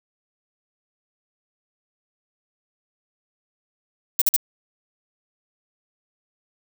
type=noise bursts; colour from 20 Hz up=violet; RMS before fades=-17 dBFS; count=3; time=4.19-4.364 s; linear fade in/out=2 ms; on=26 ms; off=48 ms; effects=none